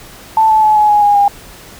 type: tone with pitch steps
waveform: sine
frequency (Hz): 882 / 869.4 / 856.9 / 844.6 / 832.5 / 820.6 / 808.8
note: A5 / A5 / A5 / G#5 / G#5 / G#5 / G#5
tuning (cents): +4 / -21 / -46 / +29 / +4 / -21 / -46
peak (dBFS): -6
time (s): 0.37-1.28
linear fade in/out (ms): 2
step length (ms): 130
effects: pink hiss -36 dBFS RMS until 1.79 s